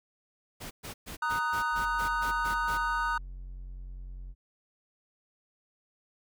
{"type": "noise bursts", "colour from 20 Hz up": "pink", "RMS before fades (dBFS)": -41, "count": 10, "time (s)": [0.6, 2.78], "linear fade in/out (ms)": 20, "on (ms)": 110, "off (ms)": 120}
{"type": "chord", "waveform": "triangle", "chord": "D# minor", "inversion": "second", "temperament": "just", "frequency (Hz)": [933.4, 1244.5, 1493.4], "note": ["A#5", "D#6", "F#6"], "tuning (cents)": [2, 0, 16], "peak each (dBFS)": -30, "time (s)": [1.22, 3.18], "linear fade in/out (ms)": 5}
{"type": "tone", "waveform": "triangle", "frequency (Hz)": 45, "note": "F#1", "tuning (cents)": -47, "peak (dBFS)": -37, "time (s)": [1.71, 4.35], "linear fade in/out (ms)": 50}
{"effects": []}